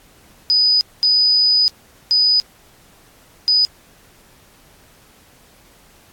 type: tone bursts at uneven times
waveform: sine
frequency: 4978 Hz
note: D#8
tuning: in tune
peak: -11 dBFS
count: 4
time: 0.5-0.81 / 1.03-1.68 / 2.11-2.4 / 3.48-3.65 s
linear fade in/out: 0 ms
effects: pink hiss -50 dBFS RMS until 6.12 s + AAC 64 kbps